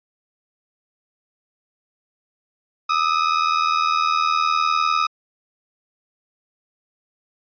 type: ring-modulated tone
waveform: 40% pulse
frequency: 1255 Hz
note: D#6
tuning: 15 cents sharp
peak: -13 dBFS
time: 2.89-5.07 s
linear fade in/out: 10 ms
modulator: 39.9 Hz
effects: resampled to 11025 Hz